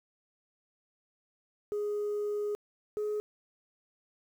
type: tone pair in turn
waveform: sine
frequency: 415.3 / 421.3 Hz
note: G#4 / G#4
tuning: 0 / +25 cents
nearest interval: unison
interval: 25 cents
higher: second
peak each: -28 dBFS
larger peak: neither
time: 1.72-2.55 / 2.97-3.2 s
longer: first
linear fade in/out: 0 ms
effects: tanh soft clip ceiling -28 dBFS + 10-bit